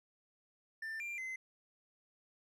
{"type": "tone with pitch steps", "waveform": "triangle", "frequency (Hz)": [1784, 2379, 2057], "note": ["A6", "D7", "C7"], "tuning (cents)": [23, 22, -30], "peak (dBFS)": -38, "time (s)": [0.82, 1.36], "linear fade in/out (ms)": 5, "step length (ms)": 180, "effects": []}